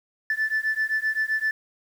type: beating tone pair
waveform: sine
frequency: 1750 / 1757.7 Hz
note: A6 / A6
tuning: -10 / -2 cents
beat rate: 7.7 Hz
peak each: -24 dBFS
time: 0.3-1.51 s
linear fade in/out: 2 ms
effects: tanh soft clip ceiling -18 dBFS + 8-bit